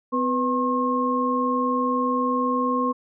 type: tone cluster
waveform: sine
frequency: 254 / 494.9 / 1074 Hz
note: B3 / B4 / C6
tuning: +49 / +4 / +45 cents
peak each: -24 / -27 / -23 dBFS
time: 0.12-2.93 s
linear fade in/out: 20 ms
effects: none